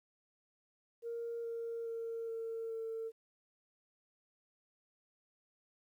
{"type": "tone with pitch steps", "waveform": "sine", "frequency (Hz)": [466.2, 462.2, 458.2, 454.2, 450.3], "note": ["A#4", "A#4", "A#4", "A#4", "A4"], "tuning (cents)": [0, -15, -30, -45, 40], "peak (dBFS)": -37, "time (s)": [1.02, 3.12], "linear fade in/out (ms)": 50, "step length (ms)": 420, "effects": ["tanh soft clip ceiling -34 dBFS", "12-bit"]}